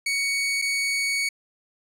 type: tone with dropouts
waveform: sawtooth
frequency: 2234 Hz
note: C#7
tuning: 13 cents sharp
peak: -19 dBFS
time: 0.06-1.29 s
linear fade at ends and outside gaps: 5 ms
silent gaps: 0.617-0.621 s
effects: low-pass 11000 Hz 12 dB/octave